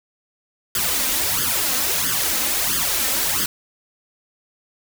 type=noise with flanger; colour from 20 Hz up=white; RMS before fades=-21 dBFS; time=0.75-3.46 s; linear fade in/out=2 ms; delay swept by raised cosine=0.61 to 3.91 ms; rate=1.5 Hz; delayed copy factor=+0.8; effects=none